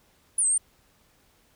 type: linear two-way sweep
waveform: sine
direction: down then up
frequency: 10240 to 8100 to 9030 Hz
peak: -20 dBFS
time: 0.38-0.58 s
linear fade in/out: 5 ms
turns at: 0.46 s
effects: pink hiss -63 dBFS RMS until 1.55 s